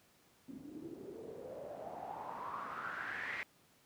white noise with low-pass filter sweep, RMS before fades -45 dBFS, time 0.48-3.43 s, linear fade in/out 0 ms, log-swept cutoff 250 to 2100 Hz, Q 6.6, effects pink hiss -68 dBFS RMS until 3.85 s + high-pass 100 Hz 12 dB/octave

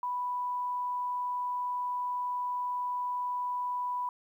sine tone, 987.8 Hz, B5, in tune, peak -30 dBFS, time 0.03-4.09 s, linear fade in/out 2 ms, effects 11-bit

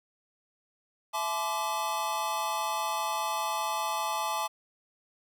square tone cluster, 663 / 858 / 1028 / 1173 Hz, E5 / A5 / C6 / D6, +10 / -44 / -31 / -2 cents, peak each -39 / -33 / -37 / -35 dBFS, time 1.13-4.48 s, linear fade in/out 20 ms, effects 11-bit

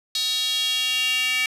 square tone with high-pass filter sweep, 253.7 Hz, B3, 47 cents sharp, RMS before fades -23 dBFS, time 0.15-1.46 s, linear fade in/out 2 ms, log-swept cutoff 4000 to 2400 Hz, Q 5.7, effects resampled to 32000 Hz

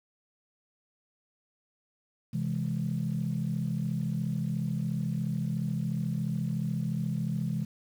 sine chord, C augmented, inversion none, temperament equal, 130.81 / 164.81 / 207.7 Hz, C3 / E3 / G#3, 0 / 0 / 0 cents, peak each -32 / -31 / -33 dBFS, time 2.33-7.65 s, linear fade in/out 10 ms, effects tanh soft clip ceiling -20 dBFS + 9-bit

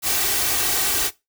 white noise with comb filter, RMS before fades -21 dBFS, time 0.02-1.11 s, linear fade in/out 50 ms, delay 2.6 ms, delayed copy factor +0.6, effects noise-tail reverb RT60 0.2 s tail -18 dB re dry

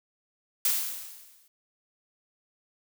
blue noise with exponential decay, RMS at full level -23 dBFS, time 0.65-1.48 s, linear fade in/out 2 ms, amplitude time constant 180 ms, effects none

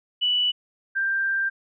sine tone pair in turn, 2960 / 1580.7 Hz, F#7 / G6, 0 / +14 cents, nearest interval major seventh, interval 1086 cents, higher first, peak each -19 / -21 dBFS, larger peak first, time 0.21-0.52 / 0.95-1.5 s, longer second, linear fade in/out 20 ms, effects none

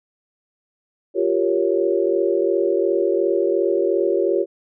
sine chord, G half-diminished seventh, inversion third, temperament equal, 349.2 / 392 / 466.2 / 554.4 Hz, F4 / G4 / Bb4 / Db5, 0 / 0 / 0 / 0 cents, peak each -21 / -20 / -24 / -23 dBFS, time 1.14-4.46 s, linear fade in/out 50 ms, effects none

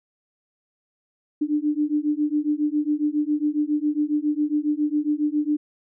sine beating tone pair, 294.8 / 302.1 Hz, D4 / D4, +7 / +49 cents, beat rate 7.3 Hz, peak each -23 dBFS, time 1.41-5.57 s, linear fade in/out 10 ms, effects none

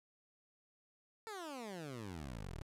15% pulse exponential sweep, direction down, 457.6 to 34.65 Hz, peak -38 dBFS, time 1.27-2.62 s, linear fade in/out 0 ms, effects low-pass 12000 Hz 12 dB/octave

